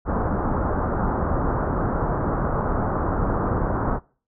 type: low-pass noise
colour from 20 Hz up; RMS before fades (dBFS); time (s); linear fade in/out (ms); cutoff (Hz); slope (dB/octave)
pink; -23; 0.05-4; 50; 1400; 48
effects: noise-tail reverb RT60 0.4 s tail -23 dB re dry